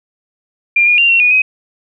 sine tone with pitch steps, 2394 / 2434 / 2777 / 2729 / 2459 / 2524 Hz, D7 / D#7 / F7 / F7 / D#7 / D#7, +33 / -39 / -10 / -41 / -21 / +24 cents, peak -7 dBFS, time 0.76-1.42 s, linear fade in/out 5 ms, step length 110 ms, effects none

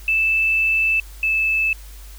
sine tone pair in turn, 2637 / 2622 Hz, E7 / E7, 0 / -10 cents, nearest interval unison, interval 10 cents, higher first, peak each -15 / -16 dBFS, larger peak first, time 0.08-1 / 1.23-1.73 s, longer first, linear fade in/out 2 ms, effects added 50 Hz sine -36 dBFS peak until 2.18 s + white hiss -46 dBFS RMS until 2.18 s

